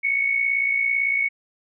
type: tone with amplitude modulation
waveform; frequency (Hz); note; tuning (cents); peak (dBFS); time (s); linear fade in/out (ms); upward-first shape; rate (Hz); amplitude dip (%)
sine; 2217; C#7; 0; -16; 0.03-1.29; 20; sine; 57.9; 60
effects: none